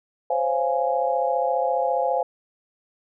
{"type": "chord", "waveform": "sine", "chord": "Db major seventh", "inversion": "third", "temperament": "just", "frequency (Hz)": [519.7, 554.4, 693, 831.5], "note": ["C5", "Db5", "F5", "Ab5"], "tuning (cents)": [-12, 0, -14, 2], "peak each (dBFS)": [-24, -29, -25, -25], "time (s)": [0.3, 2.23], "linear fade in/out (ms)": 5, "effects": []}